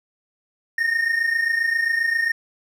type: tone pair together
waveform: triangle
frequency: 1815.5 / 1843 Hz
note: A#6 / A#6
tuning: -46 / -20 cents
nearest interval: unison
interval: 26 cents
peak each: -23 / -18 dBFS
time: 0.78-2.32 s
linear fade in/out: 5 ms
effects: none